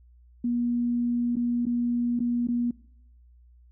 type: tone with dropouts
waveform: sine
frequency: 240 Hz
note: B3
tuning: 49 cents flat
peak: -23 dBFS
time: 0.44-2.71 s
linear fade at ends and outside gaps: 5 ms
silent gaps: 1.357-1.366 / 1.655-1.665 / 2.193-2.202 / 2.472-2.485 s
effects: noise-tail reverb RT60 0.8 s tail -23 dB re dry + added 60 Hz sine -52 dBFS peak until 3.71 s